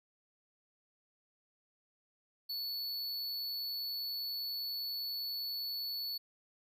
square tone, 4435 Hz, C#8, in tune, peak -37 dBFS, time 2.49-6.18 s, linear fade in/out 10 ms, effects none

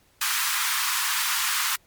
pink high-pass noise, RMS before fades -25 dBFS, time 0.21-1.76 s, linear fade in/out 5 ms, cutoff 990 Hz, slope 48 dB/octave, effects pink hiss -61 dBFS RMS until 1.86 s + MP3 96 kbps

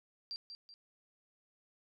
sine tone with echo, 4721 Hz, D8, 8 cents sharp, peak -39 dBFS, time 0.31-0.36 s, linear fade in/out 0 ms, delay 190 ms, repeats 2, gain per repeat -7 dB, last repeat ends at 0.74 s, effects none

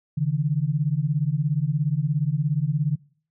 sine beating tone pair, 140 / 157 Hz, C#3 / D#3, +18 / +16 cents, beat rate 17 Hz, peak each -23 dBFS, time 0.17-2.96 s, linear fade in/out 10 ms, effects noise-tail reverb RT60 0.5 s tail -23 dB re dry

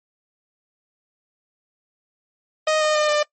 sawtooth tone with pitch steps, 622.3 / 613.7 / 605.3 / 597 Hz, D#5 / D#5 / D#5 / D5, 0 / -24 / -48 / +28 cents, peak -13 dBFS, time 2.67-3.23 s, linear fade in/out 5 ms, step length 140 ms, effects noise-tail reverb RT60 0.1 s tail -22 dB re dry + MP3 32 kbps

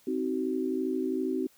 sine chord, C diminished, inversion none, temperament just, 261.6 / 314 / 376.7 Hz, C4 / Eb4 / Gb4, 0 / +16 / +31 cents, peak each -31 / -33 / -31 dBFS, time 0.07-1.47 s, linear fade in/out 5 ms, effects white hiss -62 dBFS RMS until 1.57 s

